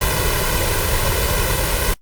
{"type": "noise with comb filter", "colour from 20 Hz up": "pink", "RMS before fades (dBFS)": -18, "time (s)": [0.01, 1.94], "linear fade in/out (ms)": 5, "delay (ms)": 2, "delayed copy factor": 0.7, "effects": ["noise-tail reverb RT60 0.1 s tail -20 dB re dry", "Opus 32 kbps"]}